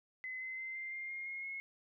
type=tone with pitch steps; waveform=sine; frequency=2034 / 2053 / 2072 / 2091 / 2111 / 2130 / 2150 / 2170 Hz; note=C7 / C7 / C7 / C7 / C7 / C7 / C7 / C#7; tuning=-50 / -33 / -17 / -2 / +15 / +30 / +47 / -37 cents; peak=-40 dBFS; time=0.24-1.6 s; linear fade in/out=0 ms; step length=170 ms; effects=none